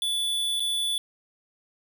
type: tone with dropouts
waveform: square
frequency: 3462 Hz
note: A7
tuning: 29 cents flat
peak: -25 dBFS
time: 0.02-0.98 s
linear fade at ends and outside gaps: 1 ms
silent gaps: 0.597-0.603 s
effects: 9-bit